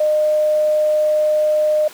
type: tone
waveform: sine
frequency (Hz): 610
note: D#5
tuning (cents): -34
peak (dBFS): -12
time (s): 0-1.88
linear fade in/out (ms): 5
effects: pink hiss -38 dBFS RMS until 1.93 s + high-pass 400 Hz 12 dB/octave